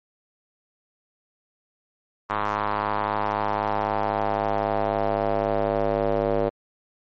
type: tone with band-pass filter sweep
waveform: square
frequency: 51.91 Hz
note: G#1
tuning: in tune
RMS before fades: -24 dBFS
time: 2.29-6.5 s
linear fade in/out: 20 ms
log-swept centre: 1100 to 530 Hz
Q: 2.7
effects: MP3 32 kbps